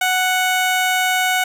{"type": "tone", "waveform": "15% pulse", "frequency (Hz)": 740, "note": "F#5", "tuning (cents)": 0, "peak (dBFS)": -9, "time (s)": [0.01, 1.44], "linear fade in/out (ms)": 5, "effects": []}